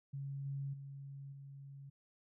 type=tone with level steps; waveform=sine; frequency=138.59 Hz; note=C#3; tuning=in tune; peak=-40 / -38 / -46 / -49 dBFS; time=0.13-1.9 s; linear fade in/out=10 ms; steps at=0.45 / 0.73 / 1.32 s; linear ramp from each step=10 ms; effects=none